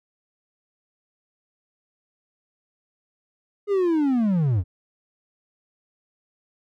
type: linear sweep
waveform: triangle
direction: down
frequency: 416.5 to 79.7 Hz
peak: -16 dBFS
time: 3.67-4.64 s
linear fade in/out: 50 ms
effects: none